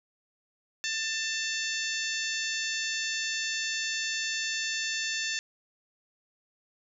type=harmonic tone; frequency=890 Hz; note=A5; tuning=20 cents sharp; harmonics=2 / 3 / 4 / 5 / 6 / 7 / 8; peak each=-34 / -36 / -37 / -38 / -39 / -39 / -40 dBFS; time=0.84-5.39 s; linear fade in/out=0 ms; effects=none